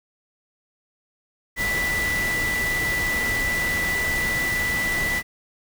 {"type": "tone in noise", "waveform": "sine", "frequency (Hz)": 1975.5, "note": "B6", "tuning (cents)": 0, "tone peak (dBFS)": -22, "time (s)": [1.56, 5.23], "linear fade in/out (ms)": 50, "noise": "pink", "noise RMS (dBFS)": -29, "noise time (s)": [1.56, 5.23], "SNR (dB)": 4, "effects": []}